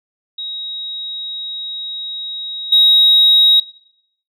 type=tone with level steps; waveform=sine; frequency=3800 Hz; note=A#7; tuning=33 cents sharp; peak=-23 / -6 dBFS; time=0.38-3.6 s; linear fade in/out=5 ms; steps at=2.72 s; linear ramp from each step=5 ms; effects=noise-tail reverb RT60 0.7 s tail -20 dB re dry + tanh soft clip ceiling -2 dBFS